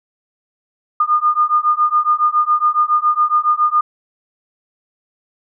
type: beating tone pair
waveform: sine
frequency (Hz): 1214 / 1221.2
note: D#6 / D#6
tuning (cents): -43 / -33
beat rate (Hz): 7.2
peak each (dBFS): -15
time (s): 1-3.81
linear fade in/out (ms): 5
effects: none